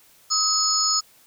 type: tone cluster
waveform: sine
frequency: 1268 / 4429 / 5150 / 6770 Hz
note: D#6 / C#8 / E8 / G#8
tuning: +32 / -2 / -41 / +32 cents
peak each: -26 / -28 / -22 / -23 dBFS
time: 0.3-1.01 s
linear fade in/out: 20 ms
effects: white hiss -55 dBFS RMS until 1.26 s